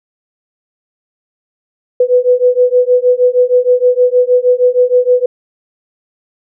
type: beating tone pair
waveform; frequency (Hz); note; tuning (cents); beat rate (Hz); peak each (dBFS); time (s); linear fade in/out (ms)
sine; 493.9 / 500.3; B4 / B4; 0 / +22; 6.4; -10; 2-5.26; 5
effects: none